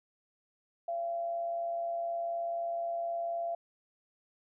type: tone with amplitude modulation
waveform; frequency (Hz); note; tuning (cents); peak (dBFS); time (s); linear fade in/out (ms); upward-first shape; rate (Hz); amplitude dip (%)
sine; 681; F5; -44; -30; 0.88-3.55; 5; sine; 119; 35
effects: none